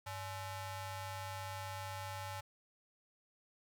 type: ring-modulated tone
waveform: sawtooth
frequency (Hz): 475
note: A#4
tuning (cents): +33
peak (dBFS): -35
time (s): 0.06-2.41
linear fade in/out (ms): 10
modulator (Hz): 377
effects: none